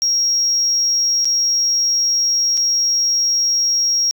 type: tone with dropouts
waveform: sine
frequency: 5600 Hz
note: F8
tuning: 4 cents sharp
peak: -12 dBFS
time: 0.02-4.11 s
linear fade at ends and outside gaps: 0 ms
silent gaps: 1.246-1.254 / 2.571-2.575 s
effects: tanh soft clip ceiling -11 dBFS